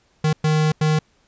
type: tone bursts at uneven times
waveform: square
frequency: 154.6 Hz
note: D#3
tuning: 11 cents flat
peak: -16 dBFS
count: 3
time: 0.24-0.33 / 0.44-0.72 / 0.81-0.99 s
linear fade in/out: 5 ms
effects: pink hiss -61 dBFS RMS until 1.27 s + resampled to 16000 Hz